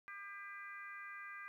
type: harmonic tone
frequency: 400 Hz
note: G4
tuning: 35 cents sharp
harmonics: 3 / 4 / 5 / 6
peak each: -52 / -51 / -52 / -57 dBFS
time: 0.08-1.48 s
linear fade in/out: 0 ms
effects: 13-bit